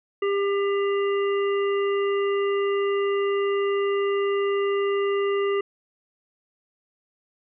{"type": "harmonic tone", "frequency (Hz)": 399.3, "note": "G4", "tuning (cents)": 32, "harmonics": [1, 3, 5, 7], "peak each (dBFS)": [-21, -31, -35, -38], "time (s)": [0.22, 5.61], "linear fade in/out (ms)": 5, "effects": []}